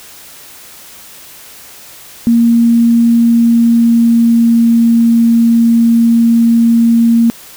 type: tone with pitch glide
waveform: sine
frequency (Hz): 233.1 to 231.5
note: A#3 to A#3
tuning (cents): 0 to -12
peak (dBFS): -5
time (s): 2.27-7.3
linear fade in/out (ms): 0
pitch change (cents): -12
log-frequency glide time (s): 3.22-4.86
effects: white hiss -35 dBFS RMS until 7.56 s